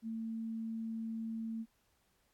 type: tone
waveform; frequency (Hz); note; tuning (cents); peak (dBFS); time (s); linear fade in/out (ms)
sine; 224.8; A3; +37; -37; 0.02-1.66; 50
effects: pink hiss -75 dBFS RMS until 2.33 s + AAC 64 kbps